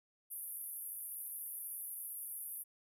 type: band-pass noise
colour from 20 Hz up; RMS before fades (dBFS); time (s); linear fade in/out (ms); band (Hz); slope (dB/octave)
pink; -45; 0.3-2.64; 20; 10000 to 14000; 96
effects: none